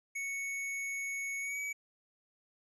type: tone with pitch glide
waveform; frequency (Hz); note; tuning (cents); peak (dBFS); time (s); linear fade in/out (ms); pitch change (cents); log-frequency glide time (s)
square; 2217 to 2275; C#7 to C#7; 0 to +44; -36; 0.15-1.73; 10; +44; 1.4-1.6
effects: resampled to 24000 Hz